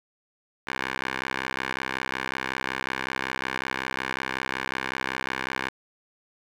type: tone with band-pass filter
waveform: 10% pulse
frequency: 65.41 Hz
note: C2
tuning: in tune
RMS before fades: -31 dBFS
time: 0.67-5.69 s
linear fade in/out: 5 ms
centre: 1800 Hz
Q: 1.5
effects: 9-bit